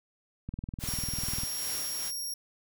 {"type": "click train", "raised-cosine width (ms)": 5, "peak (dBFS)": -24, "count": 20, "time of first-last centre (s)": [0.49, 1.435], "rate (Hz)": 20.1}
{"type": "noise with tremolo", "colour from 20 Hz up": "white", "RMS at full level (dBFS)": -37, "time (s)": [0.79, 2.12], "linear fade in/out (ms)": 50, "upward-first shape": "sine", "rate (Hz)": 2.4, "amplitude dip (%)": 40}
{"type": "tone", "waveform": "20% pulse", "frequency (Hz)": 5588, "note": "F8", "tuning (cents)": 0, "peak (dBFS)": -28, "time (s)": [0.87, 2.34], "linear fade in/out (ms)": 5}
{"effects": []}